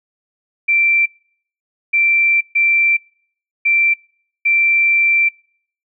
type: tone bursts at uneven times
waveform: sine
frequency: 2349 Hz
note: D7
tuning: in tune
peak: -11 dBFS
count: 5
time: 0.68-1.06 / 1.93-2.41 / 2.55-2.97 / 3.65-3.94 / 4.45-5.29 s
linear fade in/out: 10 ms
effects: noise-tail reverb RT60 0.6 s tail -25 dB re dry